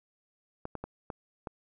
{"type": "clicks", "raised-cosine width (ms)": 1, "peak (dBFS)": -23, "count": 5, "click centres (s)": [0.654, 0.753, 0.84, 1.102, 1.472], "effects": []}